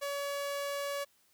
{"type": "tone", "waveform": "sawtooth", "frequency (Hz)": 566, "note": "C#5", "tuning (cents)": 36, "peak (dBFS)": -30, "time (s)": [0.01, 1.05], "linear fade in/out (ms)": 20, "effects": ["white hiss -69 dBFS RMS until 1.33 s"]}